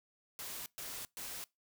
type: noise bursts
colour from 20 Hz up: white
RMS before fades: -44 dBFS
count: 3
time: 0.39-1.44 s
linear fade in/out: 0 ms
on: 270 ms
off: 120 ms
effects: noise-tail reverb RT60 0.2 s tail -23 dB re dry